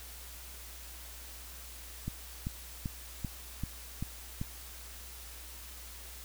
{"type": "click train", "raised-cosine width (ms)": 5, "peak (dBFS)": -22, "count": 7, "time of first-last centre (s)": [2.08, 4.415], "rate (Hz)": 2.57, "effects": ["added 60 Hz sine -49 dBFS peak until 6.24 s", "white hiss -49 dBFS RMS until 6.24 s"]}